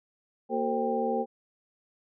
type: tone cluster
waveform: sine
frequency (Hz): 233.8 / 375.1 / 450.1 / 526 / 791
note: A#3 / F#4 / A4 / C5 / G5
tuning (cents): +5 / +24 / +39 / +9 / +15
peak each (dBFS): -32 / -35 / -31 / -32 / -31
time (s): 0.49-1.26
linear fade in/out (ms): 50
effects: none